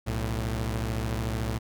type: tone pair together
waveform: sawtooth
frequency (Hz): 62.3 / 111.01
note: B1 / A2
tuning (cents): +16 / +16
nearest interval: minor seventh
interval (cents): 1000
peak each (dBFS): -27 / -26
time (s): 0.06-1.59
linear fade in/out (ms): 20
effects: none